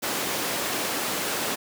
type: high-pass noise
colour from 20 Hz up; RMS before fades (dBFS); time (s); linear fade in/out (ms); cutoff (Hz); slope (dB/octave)
pink; -28; 0.02-1.56; 20; 280; 12
effects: none

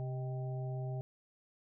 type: harmonic tone with a mistuned harmonic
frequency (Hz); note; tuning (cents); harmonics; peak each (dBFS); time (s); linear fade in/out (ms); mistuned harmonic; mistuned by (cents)
130.81; C3; 0; 1 / 3 / 5 / 6; -36 / -48 / -48 / -52; 0-1.01; 0; 5; -66
effects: none

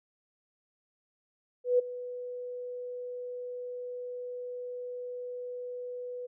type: tone with ADSR envelope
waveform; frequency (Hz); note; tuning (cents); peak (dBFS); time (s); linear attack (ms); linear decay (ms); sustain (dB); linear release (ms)
sine; 493.9; B4; 0; -19; 1.64-6.27; 150; 12; -17; 16
effects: none

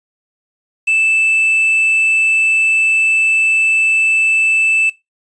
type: tone with quantisation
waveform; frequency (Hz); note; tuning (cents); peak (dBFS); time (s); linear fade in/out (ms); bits
triangle; 2637; E7; 0; -9; 0.87-4.9; 10; 6
effects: noise-tail reverb RT60 0.2 s tail -19 dB re dry + resampled to 22050 Hz

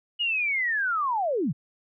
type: linear sweep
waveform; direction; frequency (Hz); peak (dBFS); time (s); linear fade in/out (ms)
sine; down; 2913 to 111.8; -23; 0.19-1.53; 20
effects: none

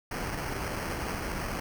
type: noise with sample-and-hold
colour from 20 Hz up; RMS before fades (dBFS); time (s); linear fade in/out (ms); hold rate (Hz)
pink; -34; 0.11-1.6; 5; 3675
effects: none

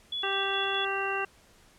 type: tone with tremolo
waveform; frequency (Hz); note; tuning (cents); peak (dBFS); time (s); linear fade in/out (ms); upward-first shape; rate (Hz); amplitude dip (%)
sine; 3406; G#7; +43; -30; 0.12-0.85; 5; square; 4.8; 35
type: harmonic tone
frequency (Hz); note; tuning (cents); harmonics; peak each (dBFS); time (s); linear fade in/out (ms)
391.7; G4; -1; 1 / 2 / 3 / 4 / 5 / 7; -34 / -35 / -35 / -34 / -40 / -34; 0.23-1.25; 5
effects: pink hiss -59 dBFS RMS until 1.78 s + low-pass 11000 Hz 12 dB/octave

